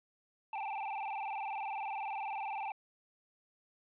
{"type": "tone with vibrato", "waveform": "square", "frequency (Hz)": 830.6, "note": "G#5", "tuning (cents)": 0, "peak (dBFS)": -37, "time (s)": [0.53, 2.72], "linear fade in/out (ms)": 2, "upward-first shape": "square", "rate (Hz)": 20, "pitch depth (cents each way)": 98, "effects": ["resampled to 8000 Hz", "11-bit"]}